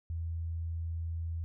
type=tone; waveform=sine; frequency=82.8 Hz; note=E2; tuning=8 cents sharp; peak=-33 dBFS; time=0.1-1.44 s; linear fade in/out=0 ms; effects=none